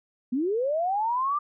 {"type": "linear sweep", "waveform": "sine", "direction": "up", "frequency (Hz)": [233.1, 1200], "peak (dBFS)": -23, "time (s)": [0.32, 1.39], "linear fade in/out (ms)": 10, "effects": []}